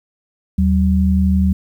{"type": "tone pair together", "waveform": "sine", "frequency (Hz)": [78.24, 190], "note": ["D#2", "F#3"], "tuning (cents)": [10, 46], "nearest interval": "octave + minor third", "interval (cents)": 1536, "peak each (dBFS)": -14, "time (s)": [0.58, 1.53], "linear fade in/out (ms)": 5, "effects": ["8-bit"]}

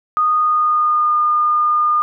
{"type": "tone with pitch glide", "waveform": "sine", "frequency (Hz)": [1235, 1215.2], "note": ["D#6", "D#6"], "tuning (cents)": [-13, -41], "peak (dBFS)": -12, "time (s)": [0.17, 2.02], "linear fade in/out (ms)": 0, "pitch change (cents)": -28, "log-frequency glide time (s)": [0.36, 1.17], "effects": []}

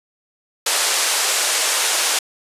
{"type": "band-pass noise", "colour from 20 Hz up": "white", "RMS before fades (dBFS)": -19, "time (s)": [0.66, 2.19], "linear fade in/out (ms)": 5, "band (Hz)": [430, 9700], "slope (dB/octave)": 24, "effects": ["resampled to 32000 Hz"]}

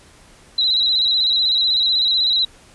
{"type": "tone with vibrato", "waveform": "sine", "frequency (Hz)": 3951, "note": "B7", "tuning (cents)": 0, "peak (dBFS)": -14, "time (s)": [0.58, 2.45], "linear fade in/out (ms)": 5, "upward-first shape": "square", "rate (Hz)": 16, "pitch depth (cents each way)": 41, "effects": ["pink hiss -48 dBFS RMS until 2.74 s", "resampled to 24000 Hz"]}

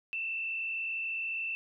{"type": "tone with frequency modulation", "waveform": "sine", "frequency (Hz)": 2669, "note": "E7", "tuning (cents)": 21, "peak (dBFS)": -32, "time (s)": [0.13, 1.55], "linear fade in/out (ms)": 0, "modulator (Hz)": 46.9, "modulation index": 1.1, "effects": []}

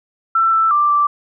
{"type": "tone with pitch steps", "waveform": "sine", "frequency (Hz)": [1338, 1326, 1179, 1170], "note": ["E6", "E6", "D6", "D6"], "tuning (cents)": [25, 10, 6, -7], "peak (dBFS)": -11, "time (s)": [0.35, 1.07], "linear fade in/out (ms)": 5, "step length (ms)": 180, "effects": []}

